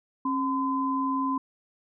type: tone pair together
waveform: sine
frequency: 270.5 / 1020 Hz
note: C#4 / C6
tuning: -42 / -44 cents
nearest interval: octave + major seventh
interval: 2298 cents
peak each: -27 dBFS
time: 0.25-1.38 s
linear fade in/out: 5 ms
effects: none